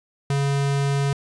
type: tone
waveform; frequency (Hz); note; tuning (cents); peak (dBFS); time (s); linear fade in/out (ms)
square; 139.9; C#3; +16; -20; 0.3-1.13; 2
effects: resampled to 22050 Hz + 9-bit